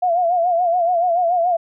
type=tone with vibrato; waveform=sine; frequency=698.5 Hz; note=F5; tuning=in tune; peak=-14 dBFS; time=0.02-1.57 s; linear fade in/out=10 ms; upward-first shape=sine; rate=7 Hz; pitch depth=83 cents each way; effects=none